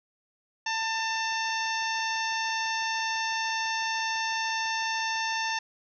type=harmonic tone with a mistuned harmonic; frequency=894 Hz; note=A5; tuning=27 cents sharp; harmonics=1 / 2 / 3 / 4 / 5 / 6 / 7; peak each=-31 / -32 / -35 / -39 / -42 / -37 / -41 dBFS; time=0.66-5.59 s; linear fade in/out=5 ms; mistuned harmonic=6; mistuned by=+18 cents; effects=none